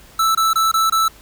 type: tone bursts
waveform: square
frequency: 1318.5 Hz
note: E6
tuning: in tune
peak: -14 dBFS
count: 5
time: 0.19-1.082 s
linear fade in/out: 5 ms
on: 160 ms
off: 23 ms
effects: added 50 Hz sine -48 dBFS peak until 1.21 s + pink hiss -46 dBFS RMS until 1.21 s